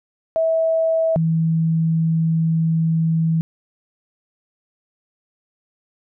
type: tone pair in turn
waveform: sine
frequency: 650 / 162.5 Hz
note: E5 / E3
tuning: -24 / -24 cents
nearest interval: 2 octaves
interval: 2400 cents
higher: first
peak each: -15 dBFS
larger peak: neither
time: 0.36-1.16 / 1.16-3.41 s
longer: second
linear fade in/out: 0 ms
effects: none